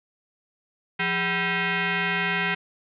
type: tone with frequency modulation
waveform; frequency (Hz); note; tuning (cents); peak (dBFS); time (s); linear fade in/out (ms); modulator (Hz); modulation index
sine; 174.3; F3; -3; -22; 0.99-2.55; 10; 582; 4.5
effects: none